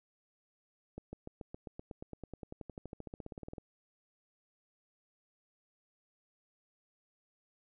accelerating click train, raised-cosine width 2 ms, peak -30 dBFS, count 30, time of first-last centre 0.98-3.582 s, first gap 150 ms, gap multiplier 0.96, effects none

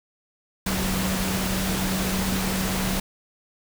sine tone in noise, 189.2 Hz, F#3, 39 cents sharp, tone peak -26 dBFS, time 0.66-3 s, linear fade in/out 5 ms, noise pink, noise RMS -27 dBFS, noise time 0.66-3 s, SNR -2 dB, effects none

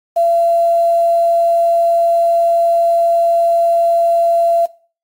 sine tone with quantisation, 678 Hz, E5, 49 cents sharp, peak -10 dBFS, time 0.16-4.66 s, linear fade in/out 10 ms, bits 6, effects noise-tail reverb RT60 0.4 s tail -19 dB re dry + AAC 64 kbps

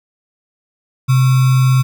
sine tone with sample-and-hold, 129.8 Hz, C3, 13 cents flat, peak -8 dBFS, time 1.08-1.83 s, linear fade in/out 20 ms, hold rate 1225 Hz, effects none

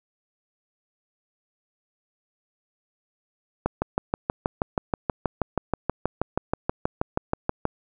click train, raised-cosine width 1 ms, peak -8 dBFS, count 26, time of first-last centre 3.66-7.654 s, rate 6.26 Hz, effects none

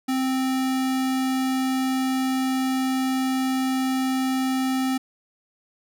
square tone, 261.6 Hz, C4, in tune, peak -22 dBFS, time 0.08-4.98 s, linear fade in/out 10 ms, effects none

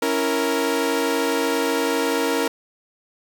sawtooth chord, A# diminished, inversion first, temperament equal, 277.2 / 329.6 / 466.2 Hz, C#4 / E4 / A#4, 0 / 0 / 0 cents, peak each -21 / -22 / -18 dBFS, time 0.02-2.48 s, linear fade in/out 5 ms, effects none

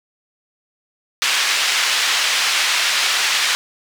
pink band-pass noise, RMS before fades -18 dBFS, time 1.22-3.55 s, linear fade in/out 0 ms, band 1800 to 5500 Hz, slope 12 dB/octave, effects none

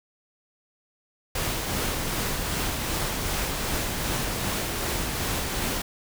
pink noise with tremolo, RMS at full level -27 dBFS, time 1.35-5.82 s, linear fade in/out 5 ms, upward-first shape sine, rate 2.6 Hz, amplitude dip 25%, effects none

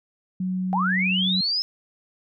sine tone with pitch glide, 185 to 186.5 Hz, F#3 to F#3, 0 to +14 cents, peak -23 dBFS, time 0.4-1.41 s, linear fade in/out 5 ms, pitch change +14 cents, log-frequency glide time 0.62-1.05 s
sine linear sweep, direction up, 740 to 5220 Hz, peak -21 dBFS, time 0.73-1.62 s, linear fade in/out 0 ms
effects none

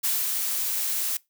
blue noise with ADSR envelope, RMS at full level -24 dBFS, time 0.03-1.17 s, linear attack 18 ms, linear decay 210 ms, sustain -3 dB, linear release 4 ms, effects noise-tail reverb RT60 0.2 s tail -22 dB re dry

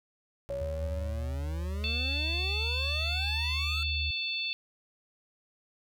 25% pulse exponential sweep, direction up, 60.6 to 1370 Hz, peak -37 dBFS, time 0.49-3.83 s, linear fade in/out 0 ms
sine tone with exponential decay, 560 Hz, C#5, 18 cents sharp, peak -31 dBFS, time 0.5-2.9 s, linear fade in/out 1 ms, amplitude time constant 520 ms
sine tone with pitch glide, 75.1 to 76.19 Hz, D2 to D#2, +39 to -36 cents, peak -31 dBFS, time 0.61-4.11 s, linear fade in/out 5 ms, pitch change +25 cents, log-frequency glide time 2.47-3.15 s
harmonic tone, 882 Hz, A5, 4 cents sharp, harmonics 3 / 4 / 5, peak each -33 / -35 / -37 dBFS, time 1.84-4.53 s, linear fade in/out 0 ms
effects none

